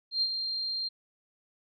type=tone with ADSR envelope; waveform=sine; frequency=4186 Hz; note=C8; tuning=in tune; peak=-23 dBFS; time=0.11-0.89 s; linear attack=110 ms; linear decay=54 ms; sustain=-7 dB; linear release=16 ms; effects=none